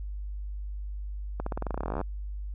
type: accelerating click train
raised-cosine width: 1 ms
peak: -18 dBFS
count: 22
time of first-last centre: 1.4-2.013 s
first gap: 64 ms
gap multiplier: 0.91
effects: added 50 Hz sine -33 dBFS peak until 2.54 s